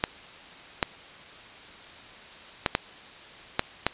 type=clicks; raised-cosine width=0.3 ms; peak=-5 dBFS; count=6; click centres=0.039 / 0.828 / 2.662 / 2.751 / 3.594 / 3.866 s; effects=white hiss -46 dBFS RMS until 3.93 s + resampled to 8000 Hz